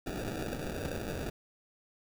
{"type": "noise with sample-and-hold", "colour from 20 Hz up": "white", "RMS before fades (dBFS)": -37, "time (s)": [0.06, 1.3], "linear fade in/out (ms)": 5, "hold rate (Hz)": 1050, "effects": []}